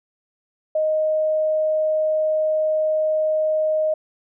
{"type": "tone", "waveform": "sine", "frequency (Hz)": 622.3, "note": "D#5", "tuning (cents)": 0, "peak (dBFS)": -17, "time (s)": [0.75, 3.94], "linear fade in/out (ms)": 5, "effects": []}